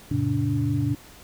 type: tone cluster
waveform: sine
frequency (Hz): 87.5 / 111.2 / 135.9 / 289.1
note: F2 / A2 / C#3 / D4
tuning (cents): +4 / +19 / -34 / -27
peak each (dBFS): -33 / -25 / -26 / -26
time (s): 0.11-0.95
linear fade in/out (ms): 5
effects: pink hiss -48 dBFS RMS until 1.23 s